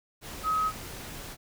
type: tone in noise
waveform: sine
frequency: 1271 Hz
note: D#6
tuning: 36 cents sharp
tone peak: -24 dBFS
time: 0.43-0.72 s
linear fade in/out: 50 ms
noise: pink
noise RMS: -41 dBFS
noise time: 0.21-1.37 s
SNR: +14 dB
effects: none